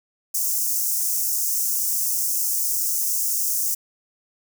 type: high-pass noise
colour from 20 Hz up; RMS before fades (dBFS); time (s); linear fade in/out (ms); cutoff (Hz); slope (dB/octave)
white; -23; 0.34-3.75; 10; 5600; 48
effects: none